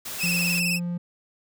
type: noise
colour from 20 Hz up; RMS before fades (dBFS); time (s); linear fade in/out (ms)
white; -34; 0.05-0.6; 10
type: tone with vibrato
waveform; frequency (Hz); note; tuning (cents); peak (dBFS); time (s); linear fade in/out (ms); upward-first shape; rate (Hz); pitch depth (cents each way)
sawtooth; 2614; E7; -15; -20; 0.18-0.8; 50; triangle; 19; 80
type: tone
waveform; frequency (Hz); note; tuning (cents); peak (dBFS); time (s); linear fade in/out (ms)
triangle; 174.4; F3; -2; -24; 0.23-0.98; 10
effects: none